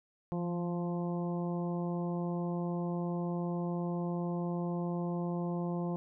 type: harmonic tone with a mistuned harmonic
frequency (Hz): 174.61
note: F3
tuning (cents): 0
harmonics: 1 / 2 / 3 / 4 / 5 / 6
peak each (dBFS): -33 / -39 / -43 / -45 / -47 / -49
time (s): 0.32-5.96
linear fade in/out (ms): 0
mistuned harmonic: 1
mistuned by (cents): -26
effects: none